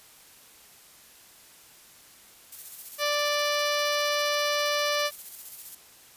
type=noise with tremolo; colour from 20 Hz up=violet; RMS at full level=-38 dBFS; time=2.52-5.75 s; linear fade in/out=5 ms; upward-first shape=square; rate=15 Hz; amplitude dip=40%
type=harmonic tone; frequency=587.3 Hz; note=D5; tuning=in tune; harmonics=1 / 2 / 3 / 4 / 5 / 6 / 7 / 8 / 9 / 10; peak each=-28 / -31 / -33 / -34 / -35 / -36 / -36 / -37 / -38 / -38 dBFS; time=2.98-5.11 s; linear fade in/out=50 ms
effects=white hiss -53 dBFS RMS until 6.16 s + resampled to 32000 Hz